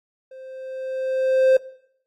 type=tone with level ramp; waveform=triangle; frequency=523.3 Hz; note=C5; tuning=in tune; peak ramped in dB=-37 to -9 dBFS; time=0.31-1.57 s; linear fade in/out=5 ms; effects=noise-tail reverb RT60 0.7 s tail -20 dB re dry + AAC 64 kbps